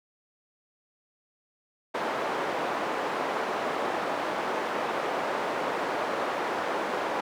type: band-pass noise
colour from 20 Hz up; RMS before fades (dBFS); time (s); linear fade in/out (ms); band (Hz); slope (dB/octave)
white; -30; 1.94-7.21; 10; 340 to 1000; 12
effects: none